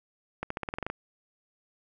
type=accelerating click train; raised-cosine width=0.5 ms; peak=-17 dBFS; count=10; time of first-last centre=0.43-0.9 s; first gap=74 ms; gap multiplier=0.91; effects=none